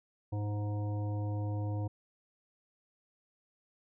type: harmonic tone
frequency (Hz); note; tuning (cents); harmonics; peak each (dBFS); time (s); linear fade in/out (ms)
103.83; G#2; 0; 1 / 3 / 5 / 7 / 9; -32 / -42 / -46 / -49 / -51; 0.32-1.88; 10
effects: none